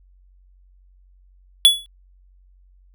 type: tone with exponential decay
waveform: square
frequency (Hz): 3400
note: G#7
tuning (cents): +40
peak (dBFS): -5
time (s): 1.65-1.86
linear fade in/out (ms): 0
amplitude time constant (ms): 44
effects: added 46 Hz sine -50 dBFS peak until 2.94 s